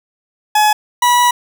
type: tone pair in turn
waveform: 40% pulse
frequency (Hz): 848 / 974.5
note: G#5 / B5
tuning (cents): +36 / -23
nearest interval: major second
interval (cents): 241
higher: second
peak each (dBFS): -8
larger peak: neither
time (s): 0.55-0.73 / 1.02-1.31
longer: second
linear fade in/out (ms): 5
effects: none